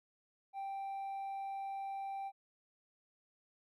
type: tone with hard clipping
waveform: triangle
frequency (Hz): 784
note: G5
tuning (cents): 0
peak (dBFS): -38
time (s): 0.53-2.32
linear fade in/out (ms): 50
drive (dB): 1
effects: none